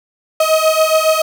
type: beating tone pair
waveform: 35% pulse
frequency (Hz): 629 / 636.2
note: D#5 / D#5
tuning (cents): +19 / +38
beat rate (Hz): 7.2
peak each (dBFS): -12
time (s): 0.4-1.22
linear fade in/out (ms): 5
effects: none